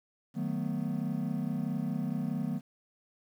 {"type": "chord", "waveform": "triangle", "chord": "B dominant seventh", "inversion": "first", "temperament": "just", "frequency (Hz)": [154.34, 185.21, 222.2, 246.9], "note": ["D#3", "F#3", "A3", "B3"], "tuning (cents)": [-14, 2, 17, 0], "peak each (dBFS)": -34, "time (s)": [0.34, 2.61], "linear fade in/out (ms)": 50, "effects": ["10-bit"]}